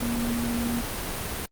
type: tone in noise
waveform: sine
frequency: 236 Hz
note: A#3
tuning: 22 cents sharp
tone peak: -26 dBFS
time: 0.02-0.81 s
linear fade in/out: 5 ms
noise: pink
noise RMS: -31 dBFS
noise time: 0-1.46 s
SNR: +2 dB
effects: Opus 32 kbps